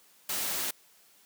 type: noise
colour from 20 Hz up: white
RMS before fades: -32 dBFS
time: 0.29-0.71 s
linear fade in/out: 5 ms
effects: white hiss -61 dBFS RMS until 1.25 s + high-pass 150 Hz 12 dB/octave